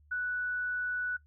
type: tone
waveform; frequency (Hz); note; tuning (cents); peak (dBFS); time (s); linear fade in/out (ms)
sine; 1480; F#6; 0; -30; 0.11-1.17; 10
effects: noise-tail reverb RT60 0.1 s tail -17 dB re dry + added 74 Hz sine -59 dBFS peak until 1.26 s